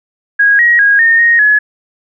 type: tone with pitch steps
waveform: sine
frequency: 1646 / 1896 / 1641 / 1833 / 1866 / 1696 Hz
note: G#6 / A#6 / G#6 / A#6 / A#6 / G#6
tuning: -16 / +29 / -21 / -30 / +1 / +36 cents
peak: -5 dBFS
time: 0.39-1.59 s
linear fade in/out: 10 ms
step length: 200 ms
effects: none